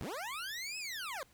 20% pulse linear two-way sweep, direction up then down, 51.8 to 2617 to 491 Hz, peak -34 dBFS, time 0.01-1.23 s, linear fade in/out 0 ms, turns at 0.78 s, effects pink hiss -66 dBFS RMS until 1.33 s

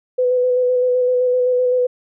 sine tone with vibrato, 500 Hz, B4, 21 cents sharp, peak -13 dBFS, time 0.18-1.87 s, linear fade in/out 10 ms, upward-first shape square, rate 7.8 Hz, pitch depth 16 cents each way, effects none

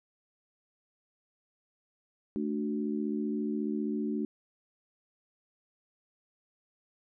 sine chord, D major, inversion second, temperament equal with one note detuned, 218.9 / 293.7 / 370 Hz, A3 / D4 / F#4, -9 / 0 / 0 cents, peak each -32 / -34 / -37 dBFS, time 2.36-4.25 s, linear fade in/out 0 ms, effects none

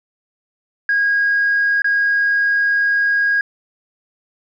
sine tone with dropouts, 1638 Hz, G#6, 24 cents flat, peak -12 dBFS, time 0.89-3.41 s, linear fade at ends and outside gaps 2 ms, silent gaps 1.82-1.844 s, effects tanh soft clip ceiling -9 dBFS

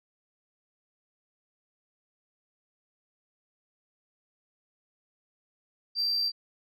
sine tone with amplitude modulation, 4699 Hz, D8, in tune, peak -21 dBFS, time 5.95-6.32 s, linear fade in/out 50 ms, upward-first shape sine, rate 61.7 Hz, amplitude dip 40%, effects tanh soft clip ceiling -22 dBFS + MP3 64 kbps

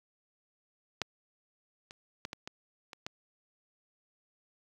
clicks, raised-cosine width 0.2 ms, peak -13 / -29 / -19 / -21 / -23 / -27 / -20 dBFS, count 7, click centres 1.017 / 1.909 / 2.251 / 2.331 / 2.475 / 2.932 / 3.065 s, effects high-pass 60 Hz 12 dB/octave + 9-bit

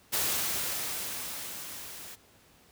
white noise with level ramp, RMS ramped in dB -28 to -45 dBFS, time 0.12-2.16 s, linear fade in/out 20 ms, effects pink hiss -60 dBFS RMS until 2.71 s + high-pass 60 Hz 12 dB/octave

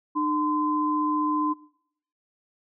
sine tone pair together, 302.5 / 1027 Hz, D#4 / C6, -49 / -33 cents, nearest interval octave + major sixth, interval 2116 cents, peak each -25 dBFS, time 0.15-1.54 s, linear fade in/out 20 ms, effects noise-tail reverb RT60 0.7 s tail -21 dB re dry

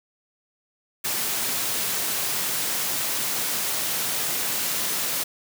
white high-pass noise, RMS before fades -26 dBFS, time 1.04-5.24 s, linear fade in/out 10 ms, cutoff 100 Hz, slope 96 dB/octave, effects none

